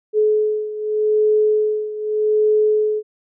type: beating tone pair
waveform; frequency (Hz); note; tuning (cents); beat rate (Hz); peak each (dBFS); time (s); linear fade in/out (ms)
sine; 426.9 / 427.73; G#4 / A4; +48 / -49; 0.83; -16 / -20; 0.13-3.03; 50
effects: none

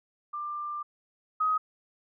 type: tone pair in turn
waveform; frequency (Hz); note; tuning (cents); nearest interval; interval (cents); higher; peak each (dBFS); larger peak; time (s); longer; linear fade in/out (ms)
sine; 1189 / 1259.7; D6 / D#6; +21 / +21; minor second; 100; second; -32 / -23; second; 0.33-0.83 / 1.4-1.58; first; 10
effects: none

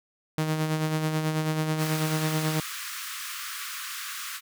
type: tone with tremolo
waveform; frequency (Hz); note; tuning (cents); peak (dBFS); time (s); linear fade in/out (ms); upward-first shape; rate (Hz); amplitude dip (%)
sawtooth; 156.3; D#3; +8; -19; 0.38-2.6; 0; sine; 9.2; 45
type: high-pass noise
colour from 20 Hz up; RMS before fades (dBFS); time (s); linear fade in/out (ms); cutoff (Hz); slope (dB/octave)
pink; -36; 1.77-4.41; 50; 1100; 96
effects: none

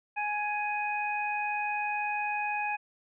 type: harmonic tone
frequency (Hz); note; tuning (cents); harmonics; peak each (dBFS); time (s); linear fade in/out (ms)
834; G#5; +7; 1 / 2 / 3; -31 / -38 / -33; 0.16-2.77; 20
effects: none

